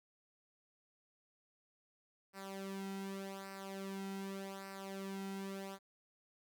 sawtooth tone with flanger, 194.5 Hz, G3, 13 cents flat, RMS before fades -45 dBFS, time 2.33-5.79 s, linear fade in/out 50 ms, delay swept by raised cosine 0.29 to 1.79 ms, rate 0.85 Hz, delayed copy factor -0.7, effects 12-bit

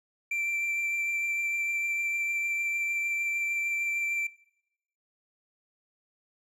triangle tone with vibrato, 2349 Hz, D7, in tune, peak -26 dBFS, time 0.31-4.27 s, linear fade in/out 5 ms, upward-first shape sine, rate 6.6 Hz, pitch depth 9 cents each way, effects noise-tail reverb RT60 0.8 s tail -21 dB re dry

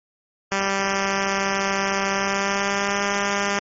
5% pulse tone with pitch glide, 196 to 200.8 Hz, G3 to G3, 0 to +42 cents, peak -9 dBFS, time 0.52-3.59 s, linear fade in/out 0 ms, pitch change +42 cents, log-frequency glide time 2.12-3.01 s, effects MP3 32 kbps

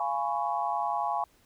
sine chord, C# dominant seventh, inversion first, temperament just, 693 / 831.5 / 997.9 / 1108.7 Hz, E#5 / G#5 / B5 / C#6, -14 / +2 / +18 / 0 cents, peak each -33 / -30 / -34 / -34 dBFS, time 0-1.24 s, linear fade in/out 2 ms, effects pink hiss -64 dBFS RMS until 1.45 s

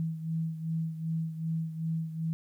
sine beating tone pair, 161.5 / 164.1 Hz, E3 / E3, -35 / -8 cents, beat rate 2.6 Hz, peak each -31 / -37 dBFS, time 0-2.33 s, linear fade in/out 0 ms, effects 11-bit

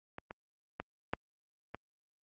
clicks, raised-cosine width 0.5 ms, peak -27 / -28 / -22 / -16 / -25 dBFS, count 5, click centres 0.184 / 0.309 / 0.8 / 1.135 / 1.746 s, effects high-pass 60 Hz 12 dB/octave + Opus 48 kbps

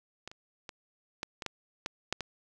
clicks, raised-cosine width 0.2 ms, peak -24 / -30 / -24 / -17 / -21 / -16 / -16 / -12 / -18 dBFS, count 9, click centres 0.276 / 0.315 / 0.692 / 1.231 / 1.422 / 1.463 / 1.861 / 2.126 / 2.207 s, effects none

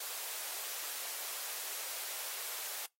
white high-pass noise, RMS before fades -41 dBFS, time 0-2.86 s, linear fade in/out 5 ms, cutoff 440 Hz, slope 24 dB/octave, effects noise-tail reverb RT60 0.2 s tail -25 dB re dry + AAC 48 kbps

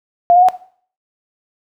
sine tone with pitch steps, 698.5 / 718.6 / 739.2 Hz, F5 / F5 / F#5, 0 / +49 / -2 cents, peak -6 dBFS, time 0.3-0.486 s, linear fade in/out 0 ms, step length 62 ms, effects noise-tail reverb RT60 0.5 s tail -17 dB re dry

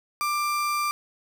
35% pulse tone, 1184 Hz, D6, 14 cents sharp, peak -22 dBFS, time 0.21-0.91 s, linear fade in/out 0 ms, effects none

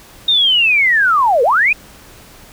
sine linear two-way sweep, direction down then up, 3723 to 450 to 2553 Hz, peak -9 dBFS, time 0.28-1.73 s, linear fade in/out 5 ms, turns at 1.43 s, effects pink hiss -41 dBFS RMS until 2.52 s

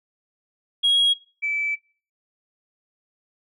sine tone pair in turn, 3298 / 2313 Hz, G#7 / D7, -13 / -27 cents, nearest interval tritone, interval 614 cents, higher first, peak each -13 / -21 dBFS, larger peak first, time 0.83-1.14 / 1.42-1.76 s, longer second, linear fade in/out 20 ms, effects noise-tail reverb RT60 0.4 s tail -23 dB re dry + tanh soft clip ceiling -14 dBFS

